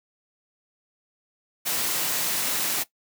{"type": "high-pass noise", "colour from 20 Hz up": "white", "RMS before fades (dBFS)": -26, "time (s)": [1.65, 2.84], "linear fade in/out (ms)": 20, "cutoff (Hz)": 120, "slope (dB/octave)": 24, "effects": ["noise-tail reverb RT60 0.1 s tail -17 dB re dry"]}